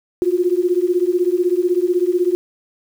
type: beating tone pair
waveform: sine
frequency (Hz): 349.2 / 365.2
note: F4 / F#4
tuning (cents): 0 / -23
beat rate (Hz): 16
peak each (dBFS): -17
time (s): 0.22-2.35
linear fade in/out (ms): 0
effects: 7-bit